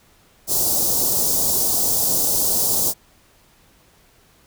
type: band-stop noise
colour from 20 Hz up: white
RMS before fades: -19 dBFS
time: 0.47-2.94 s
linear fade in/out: 50 ms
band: 830 to 5000 Hz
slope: 24 dB/octave
effects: pink hiss -55 dBFS RMS until 4.46 s